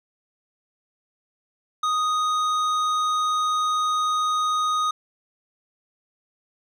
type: tone with hard clipping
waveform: sine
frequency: 1244.5 Hz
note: D#6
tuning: in tune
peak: -22 dBFS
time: 1.83-4.91 s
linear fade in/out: 5 ms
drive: 10 dB
effects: none